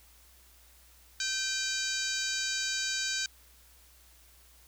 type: harmonic tone with a mistuned harmonic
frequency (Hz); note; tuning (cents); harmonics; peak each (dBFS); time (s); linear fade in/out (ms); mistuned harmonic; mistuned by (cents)
774; G5; -22; 2 / 3 / 4 / 5 / 6 / 7 / 8 / 9 / 10; -36 / -41 / -42 / -38 / -36 / -43 / -38 / -39 / -45; 1.2-3.26; 2; 3; +62
effects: added 60 Hz sine -60 dBFS peak until 4.67 s + white hiss -60 dBFS RMS until 4.67 s